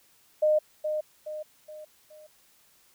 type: tone with echo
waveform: sine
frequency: 612 Hz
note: D#5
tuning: 29 cents flat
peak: -19 dBFS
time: 0.42-0.59 s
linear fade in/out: 10 ms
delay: 420 ms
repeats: 4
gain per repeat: -7 dB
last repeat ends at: 2.27 s
effects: white hiss -62 dBFS RMS until 2.94 s